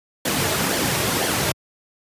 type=noise with flanger; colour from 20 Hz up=pink; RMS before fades=-21 dBFS; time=0.25-1.52 s; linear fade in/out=5 ms; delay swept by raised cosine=0.76 to 4.06 ms; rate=2 Hz; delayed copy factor=-0.5; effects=high-pass 100 Hz 12 dB/octave + resampled to 32000 Hz